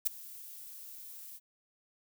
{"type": "noise with ADSR envelope", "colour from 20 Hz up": "violet", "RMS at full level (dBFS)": -26, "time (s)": [0.05, 1.4], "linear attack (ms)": 20, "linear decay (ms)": 5, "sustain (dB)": -22, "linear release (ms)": 41, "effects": []}